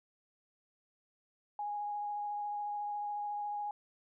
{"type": "tone with vibrato", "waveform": "sine", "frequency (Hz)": 827, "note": "G#5", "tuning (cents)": -8, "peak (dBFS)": -35, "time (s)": [1.59, 3.71], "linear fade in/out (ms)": 2, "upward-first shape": "triangle", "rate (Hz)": 14, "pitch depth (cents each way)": 13, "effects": []}